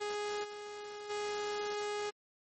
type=tone with level steps; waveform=sawtooth; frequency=415.3 Hz; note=G#4; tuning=in tune; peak=-31 / -39 / -31 dBFS; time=0-2.11 s; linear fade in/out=20 ms; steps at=0.43 / 1.09 s; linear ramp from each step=20 ms; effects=MP3 32 kbps